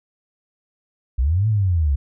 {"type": "linear two-way sweep", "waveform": "sine", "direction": "up then down", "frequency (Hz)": [56.1, 112, 65.7], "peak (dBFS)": -15, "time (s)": [1.18, 1.96], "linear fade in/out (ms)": 10, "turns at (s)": 1.48, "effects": []}